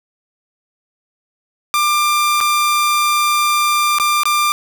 sawtooth tone with dropouts, 1191 Hz, D6, 24 cents sharp, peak -9 dBFS, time 1.74-4.52 s, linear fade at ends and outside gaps 0 ms, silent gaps 2.404-2.41 / 3.985-3.999 / 4.234-4.255 s, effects none

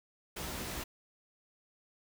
pink noise with comb filter, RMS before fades -40 dBFS, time 0.36-0.84 s, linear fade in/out 10 ms, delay 16 ms, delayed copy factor +0.55, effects none

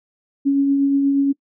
sine tone with tremolo, 277.9 Hz, C#4, 4 cents sharp, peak -12 dBFS, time 0.45-1.33 s, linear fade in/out 20 ms, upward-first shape triangle, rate 8.4 Hz, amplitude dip 30%, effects noise-tail reverb RT60 0.1 s tail -22 dB re dry

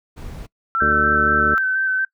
brown noise, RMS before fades -33 dBFS, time 0.16-0.47 s, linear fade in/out 20 ms
sine tone with pitch glide, 1342 to 1332 Hz, E6 to E6, +31 to +18 cents, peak -17 dBFS, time 0.75-1.58 s, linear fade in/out 0 ms, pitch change -13 cents, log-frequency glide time 0.89-0.97 s
sine tone with vibrato, 1539 Hz, G6, 32 cents flat, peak -17 dBFS, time 0.8-2.05 s, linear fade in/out 5 ms, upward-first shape square, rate 4.2 Hz, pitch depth 16 cents each way
harmonic tone, 74.5 Hz, D2, 25 cents sharp, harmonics 1 / 2 / 3 / 4 / 5 / 6 / 8, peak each -28 / -31 / -26 / -31 / -28 / -27 / -31 dBFS, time 0.81-1.55 s, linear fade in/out 10 ms
effects noise-tail reverb RT60 0.1 s tail -23 dB re dry

